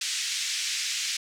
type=band-pass noise; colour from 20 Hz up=white; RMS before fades=-30 dBFS; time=0.01-1.17 s; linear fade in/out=5 ms; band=2000 to 7000 Hz; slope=24 dB/octave; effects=none